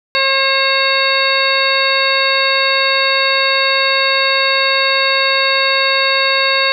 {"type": "harmonic tone with a mistuned harmonic", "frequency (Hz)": 539, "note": "C#5", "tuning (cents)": -49, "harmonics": [1, 2, 3, 4, 5, 7, 8], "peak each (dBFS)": [-19, -19, -19, -19, -19, -19, -19], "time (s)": [0.15, 6.72], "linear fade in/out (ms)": 0, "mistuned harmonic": 8, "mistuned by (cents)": 61, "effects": []}